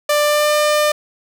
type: tone with pitch glide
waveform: sawtooth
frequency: 592 to 599.9 Hz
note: D5 to D5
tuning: +14 to +37 cents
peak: -9 dBFS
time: 0.09-0.92 s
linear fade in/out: 5 ms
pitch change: +23 cents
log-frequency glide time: 0.24-0.54 s
effects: none